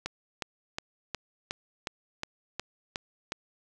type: click train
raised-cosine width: 0.2 ms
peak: -15 dBFS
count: 10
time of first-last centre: 0.06-3.321 s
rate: 2.76 Hz
effects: none